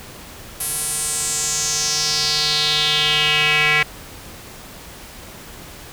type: tone with band-pass filter sweep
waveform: square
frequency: 151.2 Hz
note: D#3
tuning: 49 cents flat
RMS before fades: -19 dBFS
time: 0.6-3.83 s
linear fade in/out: 5 ms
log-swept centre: 11000 to 2200 Hz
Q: 3.9
effects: pink hiss -38 dBFS RMS until 5.92 s